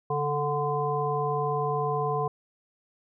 harmonic tone with a mistuned harmonic, 146.83 Hz, D3, in tune, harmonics 1 / 3 / 5 / 7, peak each -31 / -29 / -31 / -30 dBFS, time 0.1-2.28 s, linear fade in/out 5 ms, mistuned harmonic 1, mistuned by -37 cents, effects none

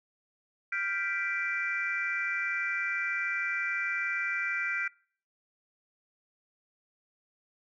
sine chord, G dominant seventh, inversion third, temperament equal, 1396.9 / 1568 / 1975.5 / 2349 Hz, F6 / G6 / B6 / D7, 0 / 0 / 0 / 0 cents, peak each -35 / -35 / -34 / -34 dBFS, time 0.72-4.88 s, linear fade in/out 5 ms, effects noise-tail reverb RT60 0.5 s tail -24 dB re dry + tanh soft clip ceiling -19 dBFS

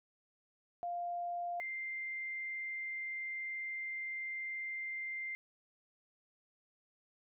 sine tone pair in turn, 698.5 / 2093 Hz, F5 / C7, 0 / 0 cents, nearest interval octave + perfect fifth, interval 1900 cents, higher second, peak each -36 / -38 dBFS, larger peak first, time 0.83-1.6 / 1.6-5.35 s, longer second, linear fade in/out 0 ms, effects none

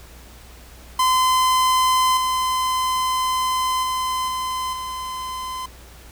45% pulse tone with level steps, 1027 Hz, C6, 33 cents flat, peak -15 / -19 / -21 / -23 / -27 dBFS, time 0.99-5.66 s, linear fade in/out 5 ms, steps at 2.17 / 3.83 / 4.28 / 4.73 s, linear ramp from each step 2 ms, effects added 60 Hz sine -43 dBFS peak until 6.11 s + pink hiss -46 dBFS RMS until 6.11 s

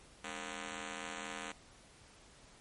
5% pulse ring-modulated tone, 250 Hz, B3, 21 cents sharp, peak -27 dBFS, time 0.24-1.52 s, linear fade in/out 5 ms, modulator 42.1 Hz, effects pink hiss -60 dBFS RMS until 2.6 s + MP3 48 kbps

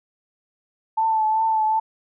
sine tone with vibrato, 879 Hz, A5, 2 cents flat, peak -17 dBFS, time 0.97-1.8 s, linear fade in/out 10 ms, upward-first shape triangle, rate 2.6 Hz, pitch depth 33 cents each way, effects none

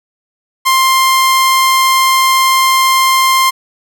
sawtooth tone, 1053 Hz, C6, 11 cents sharp, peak -4 dBFS, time 0.65-3.51 s, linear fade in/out 20 ms, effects none

